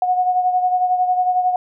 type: beating tone pair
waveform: sine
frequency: 729 / 740 Hz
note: F#5 / F#5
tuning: -26 / 0 cents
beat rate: 11 Hz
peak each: -15 / -23 dBFS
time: 0.02-1.56 s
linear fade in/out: 2 ms
effects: none